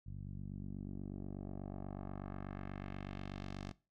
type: tone with low-pass filter sweep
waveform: 10% pulse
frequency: 48.2 Hz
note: G1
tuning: 28 cents flat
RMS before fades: -45 dBFS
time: 0.06-3.72 s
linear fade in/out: 10 ms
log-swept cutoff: 120 to 5700 Hz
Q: 1.2
effects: noise-tail reverb RT60 0.3 s tail -20 dB re dry